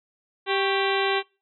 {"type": "harmonic tone with a mistuned harmonic", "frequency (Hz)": 392, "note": "G4", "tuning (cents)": 0, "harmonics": [1, 2, 3, 4, 5, 6, 7, 8, 9, 10], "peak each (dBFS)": [-25, -28, -30, -31, -32, -33, -33, -34, -35, -35], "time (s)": [0.46, 1.23], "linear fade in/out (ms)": 50, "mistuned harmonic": 3, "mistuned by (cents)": -100, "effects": ["noise-tail reverb RT60 0.3 s tail -22 dB re dry"]}